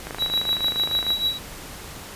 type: click train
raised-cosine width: 0.5 ms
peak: -16 dBFS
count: 28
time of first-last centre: 0.07-1.104 s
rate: 26.1 Hz
type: tone with tremolo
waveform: triangle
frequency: 3892 Hz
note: B7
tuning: 26 cents flat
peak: -16 dBFS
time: 0.18-1.39 s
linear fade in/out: 50 ms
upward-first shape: triangle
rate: 6.7 Hz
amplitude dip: 80%
effects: pink hiss -38 dBFS RMS until 2.15 s + resampled to 32000 Hz